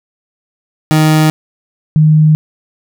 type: tone pair in turn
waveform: 30% pulse / sine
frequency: 155.56 / 154.57 Hz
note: D#3 / D#3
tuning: 0 / -11 cents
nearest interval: unison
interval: 11 cents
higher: first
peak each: -4 dBFS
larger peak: neither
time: 0.91-1.3 / 1.96-2.35 s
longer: neither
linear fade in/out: 0 ms
effects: none